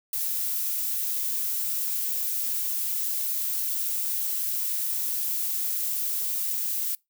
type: noise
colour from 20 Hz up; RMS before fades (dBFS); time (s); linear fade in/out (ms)
violet; -28; 0.13-6.95; 2
effects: noise-tail reverb RT60 0.2 s tail -25 dB re dry

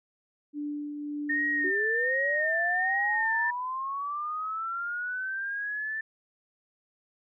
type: tone with tremolo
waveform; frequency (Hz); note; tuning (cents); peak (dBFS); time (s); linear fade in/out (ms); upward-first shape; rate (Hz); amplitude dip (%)
sine; 293.7; D4; 0; -30; 0.53-1.72; 50; triangle; 1.8; 40
type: tone with vibrato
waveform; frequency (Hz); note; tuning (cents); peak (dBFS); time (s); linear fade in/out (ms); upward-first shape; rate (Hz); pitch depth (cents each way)
sine; 1827; A#6; -35; -25; 1.29-3.51; 10; sine; 1.3; 58
type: linear sweep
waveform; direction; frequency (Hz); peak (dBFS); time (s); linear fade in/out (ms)
sine; up; 363.6 to 1776; -30; 1.64-6.01; 5
effects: none

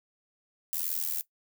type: noise with amplitude modulation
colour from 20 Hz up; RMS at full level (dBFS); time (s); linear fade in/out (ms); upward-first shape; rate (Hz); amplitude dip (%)
violet; -28; 0.73-1.21; 0; sine; 81.9; 90
effects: noise-tail reverb RT60 0.1 s tail -17 dB re dry

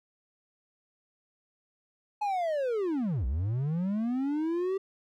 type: linear two-way sweep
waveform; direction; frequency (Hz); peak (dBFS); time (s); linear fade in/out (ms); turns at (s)
triangle; down then up; 854 to 57.4 to 392.5; -25; 2.21-4.78; 10; 3.26
effects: none

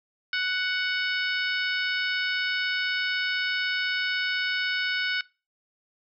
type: harmonic tone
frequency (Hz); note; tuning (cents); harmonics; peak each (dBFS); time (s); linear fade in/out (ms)
742; F#5; +5; 2 / 3 / 4 / 5 / 6 / 7; -27 / -31 / -33 / -35 / -37 / -38; 0.33-5.21; 2
effects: noise-tail reverb RT60 0.3 s tail -22 dB re dry

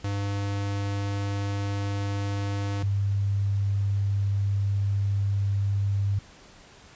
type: tone pair in turn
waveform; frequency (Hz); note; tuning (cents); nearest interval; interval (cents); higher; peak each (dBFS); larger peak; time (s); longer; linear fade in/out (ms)
square / sine; 100.4 / 99.71; G2 / G2; +42 / +30; unison; 12; first; -27 / -22; second; 0.04-2.83 / 2.83-6.19; second; 5
effects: pink hiss -51 dBFS RMS until 6.95 s + resampled to 16000 Hz

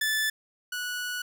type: tone pair in turn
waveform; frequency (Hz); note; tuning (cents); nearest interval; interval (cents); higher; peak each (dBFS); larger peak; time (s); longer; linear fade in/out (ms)
sawtooth; 1747 / 1471.7; A6 / F#6; -13 / -10; minor third; 297; first; -21 / -27; first; 0.01-0.3 / 0.72-1.22; second; 5
effects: none

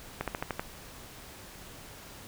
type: slowing click train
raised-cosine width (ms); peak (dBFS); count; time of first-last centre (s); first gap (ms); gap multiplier
0.5; -16; 6; 0.21-0.595; 67; 1.07
effects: pink hiss -48 dBFS RMS until 2.27 s

